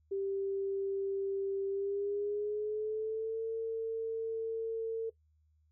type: tone with pitch glide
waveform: sine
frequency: 392 to 450.3 Hz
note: G4 to A4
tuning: 0 to +40 cents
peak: -32 dBFS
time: 0.11-5.1 s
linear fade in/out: 10 ms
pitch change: +240 cents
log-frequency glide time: 1.68-3.42 s
effects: noise-tail reverb RT60 0.1 s tail -19 dB re dry + added 77 Hz sine -67 dBFS peak until 5.71 s